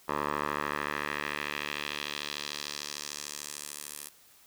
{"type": "tone with band-pass filter sweep", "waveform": "10% pulse", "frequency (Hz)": 73.42, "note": "D2", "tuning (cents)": 0, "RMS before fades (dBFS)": -36, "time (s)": [0.08, 4.09], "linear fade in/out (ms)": 10, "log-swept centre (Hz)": [1000, 11000], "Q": 1.5, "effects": ["white hiss -59 dBFS RMS until 4.46 s"]}